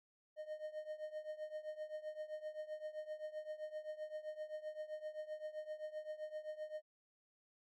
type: tone with tremolo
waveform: triangle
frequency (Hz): 615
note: D#5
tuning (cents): -20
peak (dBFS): -38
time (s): 0.36-6.82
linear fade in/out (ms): 50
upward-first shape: triangle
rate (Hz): 7.7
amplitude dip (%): 90
effects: none